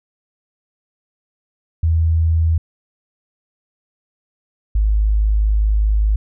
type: tone pair in turn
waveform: sine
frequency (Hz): 81.4 / 52.44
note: E2 / G#1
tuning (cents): -21 / +17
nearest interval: minor sixth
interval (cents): 762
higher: first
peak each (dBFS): -12 / -12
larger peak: neither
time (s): 1.83-2.58 / 4.75-6.16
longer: second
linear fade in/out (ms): 5
effects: none